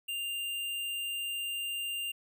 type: tone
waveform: square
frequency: 2794 Hz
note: F7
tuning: in tune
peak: -34 dBFS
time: 0.08-2.12 s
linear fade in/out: 10 ms
effects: none